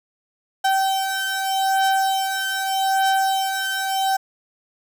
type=beating tone pair; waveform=35% pulse; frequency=772 / 772.82 Hz; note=G5 / G5; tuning=-27 / -25 cents; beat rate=0.82 Hz; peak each=-19 / -21 dBFS; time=0.64-4.17 s; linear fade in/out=10 ms; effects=none